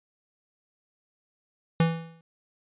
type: tone with exponential decay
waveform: square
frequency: 164.81 Hz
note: E3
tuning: in tune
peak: -17 dBFS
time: 1.8-2.21 s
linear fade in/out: 2 ms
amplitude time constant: 88 ms
effects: resampled to 8000 Hz